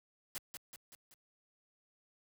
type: noise with echo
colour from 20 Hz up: white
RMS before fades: -41 dBFS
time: 0.35-0.38 s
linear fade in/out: 0 ms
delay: 190 ms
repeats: 4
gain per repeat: -5 dB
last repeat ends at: 1.14 s
effects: high-pass 80 Hz 12 dB/octave